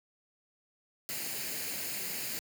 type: noise with comb filter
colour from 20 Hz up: white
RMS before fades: -37 dBFS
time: 1.09-2.39 s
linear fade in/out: 0 ms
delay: 0.43 ms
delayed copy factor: +0.55
effects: high-pass 100 Hz 12 dB/octave